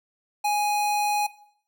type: tone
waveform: square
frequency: 830.6 Hz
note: G#5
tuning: in tune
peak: -22 dBFS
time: 0.44-1.27 s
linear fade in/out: 10 ms
effects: noise-tail reverb RT60 0.6 s tail -17 dB re dry